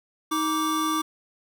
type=tone pair together; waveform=square; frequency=314.5 / 1167 Hz; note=D#4 / D6; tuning=+19 / -11 cents; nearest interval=octave + major seventh; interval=2270 cents; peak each=-27 / -26 dBFS; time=0.31-1.02 s; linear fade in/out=10 ms; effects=none